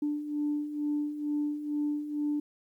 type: beating tone pair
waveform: sine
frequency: 293.6 / 295.8 Hz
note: D4 / D4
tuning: 0 / +13 cents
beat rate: 2.2 Hz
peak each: -35 / -29 dBFS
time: 0.02-2.4 s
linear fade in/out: 5 ms
effects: tanh soft clip ceiling -22 dBFS + 11-bit